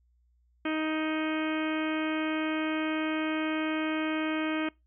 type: harmonic tone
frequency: 312.8 Hz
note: D#4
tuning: 9 cents sharp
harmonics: 1 / 2 / 3 / 4 / 5 / 6 / 7 / 8 / 9 / 10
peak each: -29 / -37 / -42 / -39 / -39 / -44 / -41 / -41 / -49 / -44 dBFS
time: 0.65-4.69 s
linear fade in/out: 5 ms
effects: noise-tail reverb RT60 0.2 s tail -24 dB re dry + added 60 Hz sine -64 dBFS peak until 4.86 s